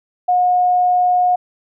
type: tone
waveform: sine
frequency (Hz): 722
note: F#5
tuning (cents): -43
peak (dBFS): -11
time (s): 0.28-1.36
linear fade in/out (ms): 10
effects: none